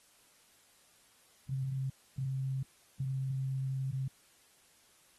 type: tone bursts at uneven times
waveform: sine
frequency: 133.3 Hz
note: C3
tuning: 33 cents sharp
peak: -32 dBFS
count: 3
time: 1.49-1.9 / 2.18-2.63 / 3-4.08 s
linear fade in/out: 5 ms
effects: white hiss -65 dBFS RMS until 5.18 s + AAC 32 kbps